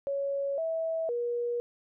sine tone with pitch steps, 557 / 651 / 478.4 Hz, C#5 / E5 / A#4, +8 / -22 / +45 cents, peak -28 dBFS, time 0.07-1.6 s, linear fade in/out 0 ms, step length 510 ms, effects none

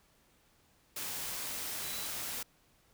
sine tone in noise, 3970 Hz, B7, 8 cents sharp, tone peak -46 dBFS, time 1.83-2.07 s, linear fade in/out 5 ms, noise white, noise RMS -39 dBFS, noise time 0.96-2.43 s, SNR -10 dB, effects pink hiss -68 dBFS RMS until 2.93 s

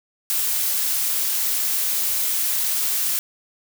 blue noise, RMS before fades -22 dBFS, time 0.3-3.19 s, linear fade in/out 0 ms, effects none

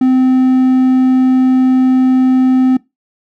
triangle tone, 258 Hz, C4, 24 cents flat, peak -5 dBFS, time 0.01-2.77 s, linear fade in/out 5 ms, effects noise-tail reverb RT60 0.2 s tail -21 dB re dry

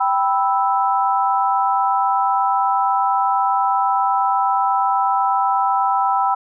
sine chord, E minor, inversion first, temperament equal with one note detuned, 784 / 987.8 / 1313.9 Hz, G5 / B5 / E6, 0 / 0 / -6 cents, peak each -18 / -19 / -21 dBFS, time 0-6.35 s, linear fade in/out 10 ms, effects none

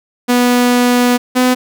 sawtooth tone pair in turn, 245.3 / 252.3 Hz, B3 / B3, -12 / +37 cents, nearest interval unison, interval 49 cents, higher second, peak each -5 dBFS, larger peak neither, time 0.28-1.18 / 1.35-1.55 s, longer first, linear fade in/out 20 ms, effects none

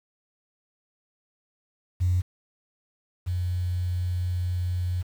sine tone pair in turn, 90.3 / 89.57 Hz, F#2 / F2, -42 / +44 cents, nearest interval unison, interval 14 cents, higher first, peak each -19 / -24 dBFS, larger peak first, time 2-2.22 / 3.26-5.03 s, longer second, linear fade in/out 20 ms, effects tanh soft clip ceiling -15 dBFS + 8-bit

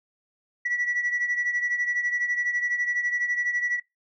sine beating tone pair, 1945 / 1957 Hz, B6 / B6, -27 / -16 cents, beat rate 12 Hz, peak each -24 / -29 dBFS, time 0.65-3.8 s, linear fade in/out 10 ms, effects noise-tail reverb RT60 0.2 s tail -21 dB re dry + tanh soft clip ceiling -19 dBFS

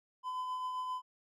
triangle tone with tremolo, 1013 Hz, B5, 44 cents sharp, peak -32 dBFS, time 0.23-1.02 s, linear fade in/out 50 ms, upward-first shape triangle, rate 7.6 Hz, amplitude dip 35%, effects none

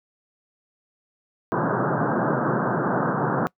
pink band-pass noise, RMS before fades -23 dBFS, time 1.52-3.47 s, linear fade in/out 0 ms, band 120 to 1600 Hz, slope 96 dB/octave, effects noise-tail reverb RT60 0.1 s tail -22 dB re dry

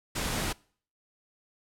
pink noise, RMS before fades -31 dBFS, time 0.15-0.53 s, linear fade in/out 10 ms, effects noise-tail reverb RT60 0.5 s tail -24 dB re dry + low-pass 12000 Hz 12 dB/octave

